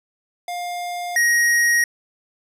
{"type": "tone pair in turn", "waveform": "square", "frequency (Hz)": [706, 1884.8], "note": ["F5", "A#6"], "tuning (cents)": [19, 19], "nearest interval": "octave + perfect fourth", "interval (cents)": 1700, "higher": "second", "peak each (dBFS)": [-26, -15], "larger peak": "second", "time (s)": [[0.48, 1.16], [1.16, 1.84]], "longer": "neither", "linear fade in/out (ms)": 2, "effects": ["resampled to 32000 Hz"]}